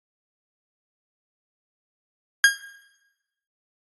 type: tone with exponential decay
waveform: 40% pulse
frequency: 1625 Hz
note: G#6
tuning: 38 cents flat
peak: -7 dBFS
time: 2.44-2.61 s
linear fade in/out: 1 ms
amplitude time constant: 35 ms
effects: noise-tail reverb RT60 1.0 s tail -17 dB re dry + AAC 32 kbps